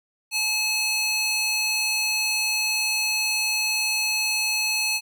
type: tone with high-pass filter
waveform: square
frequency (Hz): 859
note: A5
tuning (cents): -42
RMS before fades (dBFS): -24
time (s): 0.31-5.01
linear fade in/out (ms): 50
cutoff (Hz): 3100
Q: 1.5
effects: none